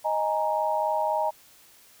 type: chord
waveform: sine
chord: D# suspended fourth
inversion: none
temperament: just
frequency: 622.3 / 829.7 / 933.4 Hz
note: D#5 / G#5 / A#5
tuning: 0 / -2 / +2 cents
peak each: -27 / -28 / -27 dBFS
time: 0.04-1.31 s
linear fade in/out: 20 ms
effects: white hiss -55 dBFS RMS until 2 s